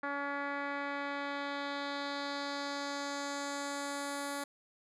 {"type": "tone with low-pass filter sweep", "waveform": "10% pulse", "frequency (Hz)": 283.1, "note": "C#4", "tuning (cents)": 37, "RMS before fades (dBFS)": -38, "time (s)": [0.03, 4.44], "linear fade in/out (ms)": 5, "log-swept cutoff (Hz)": [1700, 11000], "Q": 1.9, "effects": []}